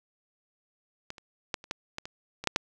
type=clicks; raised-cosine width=0.2 ms; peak=-20 / -29 / -12 / -30 / -14 / -17 / -22 / -20 / -7 / -6 dBFS; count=10; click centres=1.104 / 1.182 / 1.542 / 1.641 / 1.711 / 1.984 / 2.055 / 2.44 / 2.473 / 2.561 s; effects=none